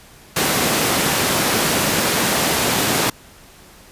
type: high-pass noise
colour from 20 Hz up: pink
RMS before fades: -18 dBFS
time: 0.36-3.1 s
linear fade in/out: 5 ms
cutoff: 160 Hz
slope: 12 dB/octave
effects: pink hiss -45 dBFS RMS until 3.91 s + resampled to 32000 Hz